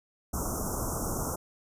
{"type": "band-stop noise", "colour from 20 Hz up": "pink", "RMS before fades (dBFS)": -32, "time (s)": [0.33, 1.36], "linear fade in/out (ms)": 10, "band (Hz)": [1400, 5600], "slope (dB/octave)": 96, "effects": ["resampled to 32000 Hz"]}